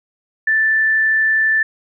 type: tone with frequency modulation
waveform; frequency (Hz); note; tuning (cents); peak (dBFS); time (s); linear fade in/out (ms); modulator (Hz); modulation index
sine; 1763; A6; +3; -12; 0.47-1.63; 5; 32.2; 0.26
effects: none

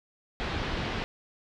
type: low-pass noise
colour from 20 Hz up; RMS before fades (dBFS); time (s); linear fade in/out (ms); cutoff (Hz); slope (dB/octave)
pink; -32; 0.4-1.04; 0; 4100; 24
effects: none

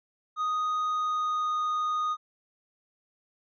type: tone with pitch glide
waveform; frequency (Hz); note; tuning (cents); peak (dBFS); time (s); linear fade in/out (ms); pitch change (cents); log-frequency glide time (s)
triangle; 1244.5 to 1236.6; D#6 to D#6; 0 to -11; -24; 0.36-2.17; 50; -11; 0.84-1.62
effects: resampled to 16000 Hz

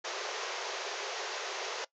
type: band-pass noise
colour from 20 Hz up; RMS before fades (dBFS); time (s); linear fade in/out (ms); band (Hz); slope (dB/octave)
pink; -38; 0.04-1.85; 10; 370 to 6800; 96
effects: noise-tail reverb RT60 0.1 s tail -20 dB re dry

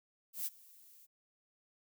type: noise with ADSR envelope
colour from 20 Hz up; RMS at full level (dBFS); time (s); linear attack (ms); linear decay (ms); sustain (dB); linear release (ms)
violet; -36; 0.33-1.07; 130; 32; -24; 27
effects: none

